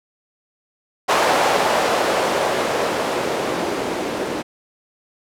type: noise with low-pass filter sweep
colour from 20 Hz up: violet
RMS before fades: -20 dBFS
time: 1.08-4.43 s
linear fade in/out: 20 ms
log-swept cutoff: 690 to 350 Hz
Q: 1.3
effects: none